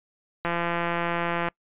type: click train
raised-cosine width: 0.5 ms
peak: -12 dBFS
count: 178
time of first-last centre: 0.45-1.485 s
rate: 171 Hz
effects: noise-tail reverb RT60 0.1 s tail -26 dB re dry + resampled to 8000 Hz